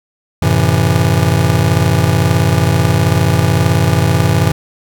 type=chord; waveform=square; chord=F# half-diminished seventh; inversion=none; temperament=just; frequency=92.5 / 111 / 133.2 / 166.5 Hz; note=F#2 / A2 / C3 / E3; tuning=0 / +16 / +31 / +18 cents; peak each=-16 dBFS; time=0.42-4.52 s; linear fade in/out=5 ms; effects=none